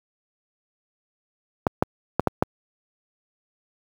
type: clicks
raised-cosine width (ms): 1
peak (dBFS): -3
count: 5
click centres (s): 1.668 / 1.825 / 2.196 / 2.273 / 2.425
effects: high-pass 80 Hz 12 dB/octave + 7-bit